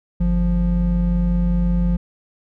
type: tone pair together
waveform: triangle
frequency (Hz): 49.67 / 174.61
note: G1 / F3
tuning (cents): +24 / 0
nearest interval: octave + minor seventh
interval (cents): 2176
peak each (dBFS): -16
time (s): 0.2-1.97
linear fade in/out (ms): 10
effects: none